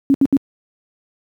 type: tone bursts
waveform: sine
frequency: 274.9 Hz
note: C#4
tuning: 14 cents flat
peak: -9 dBFS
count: 3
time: 0.1-0.368 s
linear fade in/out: 0 ms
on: 42 ms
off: 71 ms
effects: high-pass 100 Hz 12 dB/octave + 8-bit